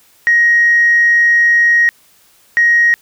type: tone pair in turn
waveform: sine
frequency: 1882 / 1882 Hz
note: A#6 / A#6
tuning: +16 / +16 cents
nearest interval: unison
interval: 0 cents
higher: neither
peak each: -6 dBFS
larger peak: neither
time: 0.27-1.89 / 2.57-2.94 s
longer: first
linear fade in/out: 0 ms
effects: tanh soft clip ceiling -2 dBFS + white hiss -50 dBFS RMS until 3.01 s